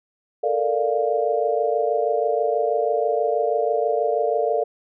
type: chord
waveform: sine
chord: Bb major seventh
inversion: third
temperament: equal with one note detuned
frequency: 440 / 466.2 / 591.8 / 698.5 Hz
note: A4 / Bb4 / D5 / F5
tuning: 0 / 0 / +13 / 0 cents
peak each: -24 dBFS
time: 0.43-4.64 s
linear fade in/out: 10 ms
effects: none